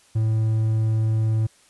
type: tone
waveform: triangle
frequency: 110.3 Hz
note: A2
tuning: 5 cents sharp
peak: -16 dBFS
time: 0.15-1.47 s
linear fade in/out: 10 ms
effects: white hiss -56 dBFS RMS until 1.69 s + resampled to 24000 Hz